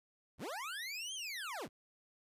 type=linear two-way sweep; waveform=25% pulse; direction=up then down; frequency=34.96 to 3243 to 34.96 Hz; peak=-37 dBFS; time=0.38-1.69 s; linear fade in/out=50 ms; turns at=1.14 s; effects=resampled to 32000 Hz + 13-bit